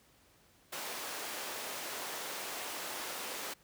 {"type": "high-pass noise", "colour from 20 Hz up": "pink", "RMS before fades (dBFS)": -41, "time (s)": [0.72, 3.54], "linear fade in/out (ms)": 10, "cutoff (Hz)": 470, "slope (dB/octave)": 12, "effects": ["pink hiss -65 dBFS RMS until 3.63 s", "high-pass 60 Hz 12 dB/octave"]}